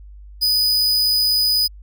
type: tone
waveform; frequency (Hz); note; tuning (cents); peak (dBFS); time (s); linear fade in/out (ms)
45% pulse; 4978; D#8; 0; -14; 0.41-1.68; 20
effects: added 50 Hz sine -37 dBFS peak until 1.82 s